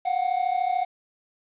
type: tone pair together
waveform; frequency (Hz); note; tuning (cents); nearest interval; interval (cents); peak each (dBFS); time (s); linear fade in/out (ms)
triangle; 716.4 / 750; F5 / F#5; +44 / +23; minor second; 79; -23; 0.05-0.85; 10
effects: resampled to 8000 Hz + 9-bit